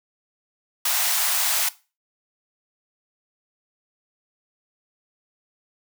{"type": "high-pass noise", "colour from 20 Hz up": "white", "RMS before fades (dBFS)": -22, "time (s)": [0.85, 1.69], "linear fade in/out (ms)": 5, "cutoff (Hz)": 620, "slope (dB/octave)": 96, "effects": ["noise-tail reverb RT60 0.3 s tail -18 dB re dry"]}